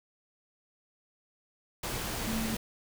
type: tone in noise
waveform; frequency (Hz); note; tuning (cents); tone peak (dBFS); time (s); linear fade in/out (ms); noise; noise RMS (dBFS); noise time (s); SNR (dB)
sine; 223; A3; +23; -32; 2.27-2.55; 5; pink; -35; 1.83-2.57; 0
effects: none